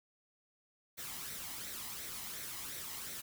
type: noise with flanger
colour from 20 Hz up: white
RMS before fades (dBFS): -44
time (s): 0.97-3.22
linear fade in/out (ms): 20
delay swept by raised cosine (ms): 0.5 to 1.01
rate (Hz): 2.8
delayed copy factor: +0.5
effects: none